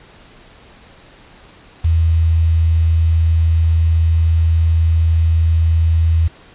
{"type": "tone with quantisation", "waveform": "sine", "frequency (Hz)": 81.8, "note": "E2", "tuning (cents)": -13, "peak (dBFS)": -10, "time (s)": [1.84, 6.28], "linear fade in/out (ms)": 10, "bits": 6, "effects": ["pink hiss -44 dBFS RMS until 6.54 s", "resampled to 8000 Hz"]}